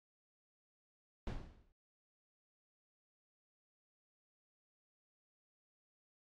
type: noise with exponential decay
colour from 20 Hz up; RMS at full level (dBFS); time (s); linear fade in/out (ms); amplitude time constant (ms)
brown; -36; 1.27-1.72; 0; 96
effects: low-pass 5000 Hz 12 dB/octave + AAC 64 kbps